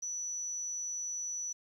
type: tone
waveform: sine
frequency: 5930 Hz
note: F#8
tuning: 3 cents sharp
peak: -35 dBFS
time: 0.02-1.53 s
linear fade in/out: 10 ms
effects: 11-bit